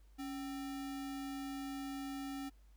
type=tone with sample-and-hold; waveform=sine; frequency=277.2 Hz; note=C#4; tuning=in tune; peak=-40 dBFS; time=0.18-2.5 s; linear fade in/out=20 ms; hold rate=1050 Hz; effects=added 50 Hz sine -59 dBFS peak until 2.76 s + pink hiss -75 dBFS RMS until 2.76 s